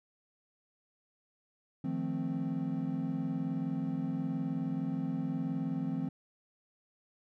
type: chord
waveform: triangle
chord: F dominant seventh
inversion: third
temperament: equal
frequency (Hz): 155.56 / 174.61 / 220 / 261.6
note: Eb3 / F3 / A3 / C4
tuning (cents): 0 / 0 / 0 / 0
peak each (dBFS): -36 / -35 / -38 / -33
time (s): 1.84-6.09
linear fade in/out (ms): 5
effects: tanh soft clip ceiling -20 dBFS